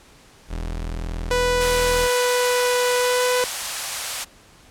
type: tone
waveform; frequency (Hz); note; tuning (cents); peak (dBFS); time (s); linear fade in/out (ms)
35% pulse; 41.2; E1; 0; -24; 0.48-2.09; 50
type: tone with pitch glide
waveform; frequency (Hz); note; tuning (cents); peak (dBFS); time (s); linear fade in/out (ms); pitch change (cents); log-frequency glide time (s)
sawtooth; 493.9 to 498.2; B4 to B4; 0 to +15; -14; 1.31-3.44; 0; +15; 2.97-3.23
type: high-pass noise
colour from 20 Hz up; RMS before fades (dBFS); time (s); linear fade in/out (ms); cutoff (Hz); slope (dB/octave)
white; -26; 1.6-4.25; 20; 580; 24
effects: pink hiss -50 dBFS RMS until 4.7 s + low-pass 10000 Hz 12 dB/octave